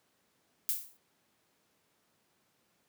violet noise with exponential decay, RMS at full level -28 dBFS, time 0.69-0.97 s, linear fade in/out 0 ms, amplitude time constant 60 ms, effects pink hiss -73 dBFS RMS until 2.88 s + high-pass 150 Hz 12 dB/octave

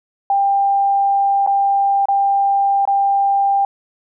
sine tone with dropouts, 794 Hz, G5, 22 cents sharp, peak -12 dBFS, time 0.3-3.65 s, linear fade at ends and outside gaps 2 ms, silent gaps 1.464-1.473 / 2.056-2.085 / 2.853-2.875 s, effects none

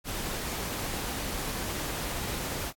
pink noise, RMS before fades -34 dBFS, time 0.04-2.73 s, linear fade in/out 50 ms, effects AAC 64 kbps

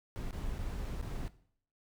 brown noise with dropouts, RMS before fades -38 dBFS, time 0.16-1.28 s, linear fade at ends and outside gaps 0 ms, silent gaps 0.308-0.329 / 0.584-0.589 / 0.85-0.853 / 1.013-1.026 s, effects noise-tail reverb RT60 0.6 s tail -17 dB re dry

